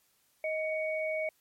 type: tone pair together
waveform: sine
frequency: 628 / 2238 Hz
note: D#5 / C#7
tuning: +16 / +16 cents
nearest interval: octave + minor seventh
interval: 2200 cents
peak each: -31 / -35 dBFS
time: 0.44-1.29 s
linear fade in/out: 2 ms
effects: white hiss -70 dBFS RMS until 1.4 s + MP3 64 kbps